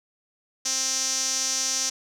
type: tone with band-pass filter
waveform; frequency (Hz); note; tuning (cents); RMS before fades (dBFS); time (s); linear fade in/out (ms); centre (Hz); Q
sawtooth; 262.5; C4; +6; -26; 0.65-1.9; 10; 6000; 5.4
effects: none